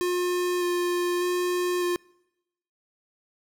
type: tone with vibrato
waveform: square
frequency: 355.1 Hz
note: F4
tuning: 29 cents sharp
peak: -24 dBFS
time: 0.01-1.96 s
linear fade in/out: 0 ms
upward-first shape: square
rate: 0.83 Hz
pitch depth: 10 cents each way
effects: noise-tail reverb RT60 0.9 s tail -26 dB re dry